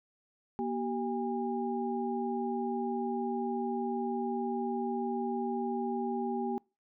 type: tone cluster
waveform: sine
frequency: 238.6 / 385.1 / 813 Hz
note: A#3 / G4 / G#5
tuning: +41 / -31 / -37 cents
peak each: -34 / -35 / -36 dBFS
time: 0.59-6.58 s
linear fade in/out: 0 ms
effects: noise-tail reverb RT60 0.3 s tail -26 dB re dry